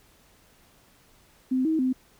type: tone with pitch steps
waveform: sine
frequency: 258.3 / 318.1 / 257.5 Hz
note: C4 / D#4 / C4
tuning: -22 / +38 / -28 cents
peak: -21 dBFS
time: 1.51-1.93 s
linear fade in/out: 10 ms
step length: 140 ms
effects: pink hiss -59 dBFS RMS until 2.19 s